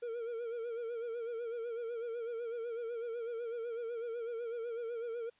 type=tone with vibrato; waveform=triangle; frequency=466.2 Hz; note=A#4; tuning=in tune; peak=-35 dBFS; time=0.02-5.3 s; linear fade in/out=10 ms; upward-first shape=sine; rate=8 Hz; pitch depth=67 cents each way; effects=white hiss -70 dBFS RMS until 5.39 s + resampled to 8000 Hz